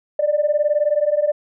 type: beating tone pair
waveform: sine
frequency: 583 / 602 Hz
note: D5 / D5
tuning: -13 / +43 cents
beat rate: 19 Hz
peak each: -18 / -17 dBFS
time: 0.19-1.32 s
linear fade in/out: 5 ms
effects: tanh soft clip ceiling -8 dBFS